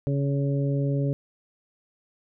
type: harmonic tone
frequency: 140 Hz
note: C#3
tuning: 18 cents sharp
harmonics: 1 / 2 / 3 / 4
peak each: -23 / -30 / -33 / -34 dBFS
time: 0.07-1.13 s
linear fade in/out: 0 ms
effects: none